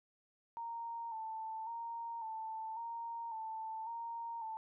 sine tone with vibrato, 906 Hz, A#5, 50 cents flat, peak -40 dBFS, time 0.57-4.57 s, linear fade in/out 0 ms, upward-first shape square, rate 0.91 Hz, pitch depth 41 cents each way, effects none

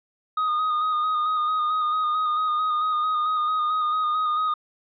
triangle tone with vibrato, 1240 Hz, D#6, 6 cents flat, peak -19 dBFS, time 0.37-4.54 s, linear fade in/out 5 ms, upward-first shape square, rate 4.5 Hz, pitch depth 24 cents each way, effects resampled to 11025 Hz

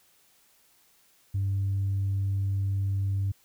sine tone, 98 Hz, G2, in tune, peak -23 dBFS, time 1.34-3.32 s, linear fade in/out 10 ms, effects tanh soft clip ceiling -22 dBFS + white hiss -63 dBFS RMS until 3.44 s

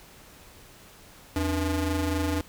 35% pulse ring-modulated tone, 190 Hz, F#3, 46 cents sharp, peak -20 dBFS, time 1.36-2.41 s, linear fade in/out 2 ms, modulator 107 Hz, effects pink hiss -51 dBFS RMS until 2.48 s

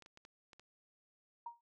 clicks, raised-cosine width 0.2 ms, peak -39 dBFS, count 6, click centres 0.023 / 0.061 / 0.174 / 0.251 / 0.532 / 0.596 s
sine tone with exponential decay, 940 Hz, A#5, 14 cents sharp, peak -39 dBFS, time 1.46-1.61 s, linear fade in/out 5 ms, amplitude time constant 31 ms
effects none

